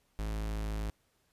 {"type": "tone", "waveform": "45% pulse", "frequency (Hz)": 53.1, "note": "G#1", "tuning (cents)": 39, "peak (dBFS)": -33, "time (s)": [0.19, 0.9], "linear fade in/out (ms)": 0, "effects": ["pink hiss -73 dBFS RMS until 1.32 s", "resampled to 32000 Hz"]}